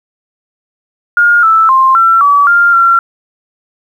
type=tone with pitch steps; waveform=sine; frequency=1420 / 1319 / 1055 / 1349 / 1144 / 1398 / 1367 Hz; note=F6 / E6 / C6 / E6 / D6 / F6 / F6; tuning=+28 / +1 / +14 / +40 / -46 / +1 / -37 cents; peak=-4 dBFS; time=1.17-2.99 s; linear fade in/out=2 ms; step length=260 ms; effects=7-bit